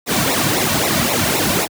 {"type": "noise with flanger", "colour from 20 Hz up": "pink", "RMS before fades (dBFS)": -17, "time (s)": [0.06, 1.68], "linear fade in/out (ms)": 50, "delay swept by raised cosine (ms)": [0.62, 2.42], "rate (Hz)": 3.8, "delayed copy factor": -0.85, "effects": ["high-pass 80 Hz 12 dB/octave"]}